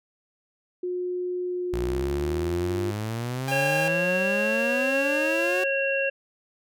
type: tone with pitch glide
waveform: sine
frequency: 360 to 351.2 Hz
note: F#4 to F4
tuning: -47 to +10 cents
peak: -26 dBFS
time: 0.83-2.91 s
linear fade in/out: 5 ms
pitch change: -43 cents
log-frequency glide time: 1.45-2.56 s
type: exponential sweep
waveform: sawtooth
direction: up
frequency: 58.27 to 375 Hz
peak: -24 dBFS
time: 1.73-5.64 s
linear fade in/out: 5 ms
type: tone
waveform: sawtooth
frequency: 805 Hz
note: G5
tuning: 46 cents sharp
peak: -24 dBFS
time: 3.48-3.88 s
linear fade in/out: 0 ms
type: harmonic tone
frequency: 547 Hz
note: C#5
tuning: 23 cents flat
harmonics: 1 / 3 / 5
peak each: -25 / -29 / -27 dBFS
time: 3.51-6.1 s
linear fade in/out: 10 ms
effects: none